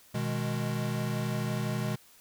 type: chord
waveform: square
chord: G# minor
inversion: first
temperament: equal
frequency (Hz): 123.47 / 155.56 / 207.7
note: B2 / D#3 / G#3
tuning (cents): 0 / 0 / 0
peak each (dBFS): -33 / -36 / -35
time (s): 0.14-1.96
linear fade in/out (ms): 10
effects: white hiss -58 dBFS RMS until 2.2 s